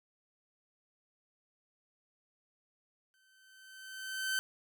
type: tone with exponential growth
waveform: sawtooth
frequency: 1538 Hz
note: G6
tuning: 33 cents flat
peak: -26 dBFS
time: 3.14-4.39 s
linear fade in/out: 0 ms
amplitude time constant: 270 ms
effects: none